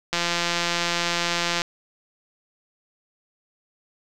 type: click train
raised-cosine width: 0.2 ms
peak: -6 dBFS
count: 257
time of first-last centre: 0.13-1.618 s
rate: 172 Hz
effects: none